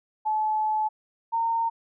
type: tone pair in turn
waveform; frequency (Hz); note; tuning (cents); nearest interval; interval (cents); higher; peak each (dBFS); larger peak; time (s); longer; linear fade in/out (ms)
sine; 862 / 916.2; A5 / A#5; -36 / -30; minor second; 106; second; -22; neither; 0.25-0.89 / 1.32-1.7; first; 20
effects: none